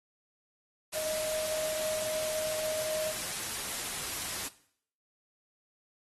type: tone in noise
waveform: sine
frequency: 624 Hz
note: D#5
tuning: 5 cents sharp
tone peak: -32 dBFS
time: 0.94-3.13 s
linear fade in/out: 20 ms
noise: white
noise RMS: -36 dBFS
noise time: 0.92-4.49 s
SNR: +1 dB
effects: noise-tail reverb RT60 0.6 s tail -17 dB re dry + AAC 32 kbps